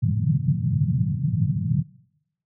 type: band-pass noise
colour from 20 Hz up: white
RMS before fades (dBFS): -22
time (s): 0.02-1.83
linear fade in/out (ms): 20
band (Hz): 100 to 170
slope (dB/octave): 48
effects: noise-tail reverb RT60 0.8 s tail -22 dB re dry